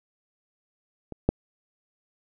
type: clicks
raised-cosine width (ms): 2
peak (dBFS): -23 / -6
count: 2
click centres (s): 1.123 / 1.29
effects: none